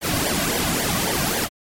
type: noise with flanger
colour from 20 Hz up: pink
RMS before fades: -22 dBFS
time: 0.01-1.49 s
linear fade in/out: 50 ms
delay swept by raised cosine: 0.74 to 2.34 ms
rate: 3.7 Hz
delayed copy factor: -0.8
effects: MP3 64 kbps